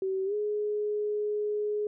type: tone with pitch glide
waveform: sine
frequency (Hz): 381.9 to 418.9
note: G4 to G#4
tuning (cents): -45 to +15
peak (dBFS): -27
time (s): 0.02-1.87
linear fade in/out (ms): 2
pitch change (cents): +160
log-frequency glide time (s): 0.25-0.34
effects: none